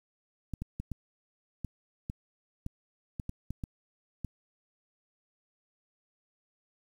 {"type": "clicks", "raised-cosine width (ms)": 5, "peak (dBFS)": -23, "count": 12, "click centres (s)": [0.537, 0.62, 0.8, 0.917, 1.647, 2.099, 2.664, 3.198, 3.294, 3.506, 3.638, 4.247], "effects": ["9-bit"]}